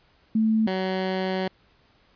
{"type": "tone pair in turn", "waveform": ["sine", "15% pulse"], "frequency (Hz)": [220, 187.8], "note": ["A3", "F#3"], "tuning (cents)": [0, 26], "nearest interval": "minor third", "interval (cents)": 274, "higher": "first", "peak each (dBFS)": -18, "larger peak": "neither", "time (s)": [[0.35, 0.67], [0.67, 1.48]], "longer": "second", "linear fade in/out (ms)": 5, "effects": ["pink hiss -61 dBFS RMS until 2.15 s", "resampled to 11025 Hz"]}